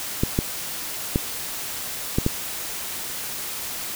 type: clicks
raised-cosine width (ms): 3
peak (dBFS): -6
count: 5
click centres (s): 0.235 / 0.389 / 1.159 / 2.185 / 2.264
effects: white hiss -31 dBFS RMS until 3.95 s